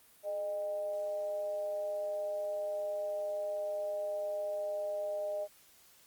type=tone with amplitude modulation; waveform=sine; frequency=611 Hz; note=D#5; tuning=32 cents flat; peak=-31 dBFS; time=0.23-5.48 s; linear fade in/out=50 ms; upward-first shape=sine; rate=192 Hz; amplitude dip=50%; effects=white hiss -62 dBFS RMS until 6.06 s + Opus 32 kbps